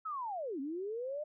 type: linear two-way sweep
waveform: sine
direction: down then up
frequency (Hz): 1321 to 259.8 to 615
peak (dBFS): -36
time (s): 0.05-1.24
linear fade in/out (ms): 10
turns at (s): 0.6
effects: none